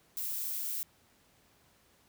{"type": "noise", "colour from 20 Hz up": "violet", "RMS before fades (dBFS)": -36, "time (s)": [0.17, 0.83], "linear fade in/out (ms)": 0, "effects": ["pink hiss -66 dBFS RMS until 2.08 s", "high-pass 60 Hz 12 dB/octave"]}